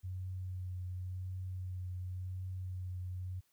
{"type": "tone with vibrato", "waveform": "sine", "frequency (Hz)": 91.9, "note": "F#2", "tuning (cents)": -11, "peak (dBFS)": -38, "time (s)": [0.03, 3.41], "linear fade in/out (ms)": 20, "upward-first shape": "triangle", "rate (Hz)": 0.92, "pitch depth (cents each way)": 21, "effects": ["white hiss -75 dBFS RMS until 3.52 s"]}